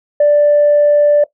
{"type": "tone", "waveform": "sine", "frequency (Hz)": 587.3, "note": "D5", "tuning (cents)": 0, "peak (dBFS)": -5, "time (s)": [0.2, 1.24], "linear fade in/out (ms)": 5, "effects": ["noise-tail reverb RT60 0.1 s tail -18 dB re dry", "tanh soft clip ceiling -3 dBFS"]}